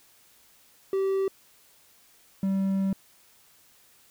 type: tone pair in turn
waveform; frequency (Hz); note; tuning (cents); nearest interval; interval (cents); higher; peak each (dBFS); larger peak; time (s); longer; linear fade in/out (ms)
triangle; 387 / 193.5; G4 / G3; -22 / -22; octave; 1200; first; -21; neither; 0.93-1.28 / 2.43-2.93; second; 2
effects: white hiss -59 dBFS RMS until 4.1 s